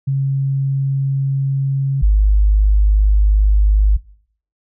sine tone pair in turn, 136.5 / 51.27 Hz, C#3 / G#1, -26 / -22 cents, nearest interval octave + perfect fourth, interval 1696 cents, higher first, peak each -14 / -8 dBFS, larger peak second, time 0.07-2.02 / 2.02-3.97 s, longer neither, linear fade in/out 10 ms, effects noise-tail reverb RT60 0.6 s tail -21 dB re dry

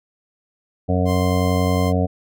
harmonic tone, 91 Hz, F#2, 28 cents flat, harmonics 1 / 2 / 3 / 5 / 6 / 7 / 8, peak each -19 / -22 / -24 / -26 / -27 / -27 / -28 dBFS, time 0.88-2.07 s, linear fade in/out 20 ms
sawtooth tone, 1046.5 Hz, C6, in tune, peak -24 dBFS, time 1.05-1.93 s, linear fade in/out 50 ms
effects none

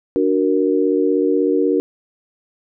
sine chord, D augmented, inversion none, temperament equal, 293.7 / 370 / 466.2 Hz, D4 / F#4 / A#4, 0 / 0 / 0 cents, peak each -18 dBFS, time 0.16-1.8 s, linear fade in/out 0 ms, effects none

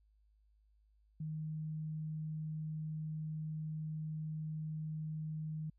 sine tone, 155.56 Hz, D#3, in tune, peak -38 dBFS, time 1.2-5.7 s, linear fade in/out 5 ms, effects added 52 Hz sine -67 dBFS peak until 5.78 s

